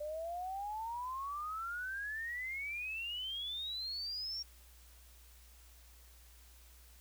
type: exponential sweep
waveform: sine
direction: up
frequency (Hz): 587.3 to 5600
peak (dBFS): -38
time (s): 0-4.43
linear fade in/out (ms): 10
effects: added 60 Hz sine -58 dBFS peak until 7 s + white hiss -63 dBFS RMS until 7 s